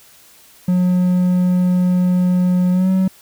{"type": "tone with pitch glide", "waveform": "triangle", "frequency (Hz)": [180.7, 188.37], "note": ["F#3", "F#3"], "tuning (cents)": [-41, 31], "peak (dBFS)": -10, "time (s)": [0.68, 3.08], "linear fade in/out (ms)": 5, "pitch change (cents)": 72, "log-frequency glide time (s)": [2.72, 2.89], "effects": ["white hiss -47 dBFS RMS until 3.21 s"]}